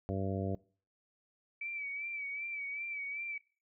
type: harmonic tone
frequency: 96.7 Hz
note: G2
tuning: 23 cents flat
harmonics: 1 / 2 / 3 / 4 / 5 / 6 / 7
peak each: -36 / -39 / -41 / -42 / -43 / -44 / -44 dBFS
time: 0.09-0.55 s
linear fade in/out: 0 ms
type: tone with vibrato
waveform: sine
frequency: 2300 Hz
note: D7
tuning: 37 cents flat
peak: -37 dBFS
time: 1.61-3.38 s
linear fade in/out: 5 ms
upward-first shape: sine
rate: 2.6 Hz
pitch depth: 50 cents each way
effects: noise-tail reverb RT60 0.4 s tail -22 dB re dry